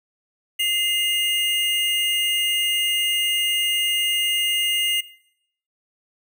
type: tone pair together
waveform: square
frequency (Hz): 2072 / 2840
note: C7 / F7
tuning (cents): -17 / +28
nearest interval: perfect fourth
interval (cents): 545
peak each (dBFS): -28 / -21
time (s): 0.59-5.01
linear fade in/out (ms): 10
effects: noise-tail reverb RT60 0.7 s tail -19 dB re dry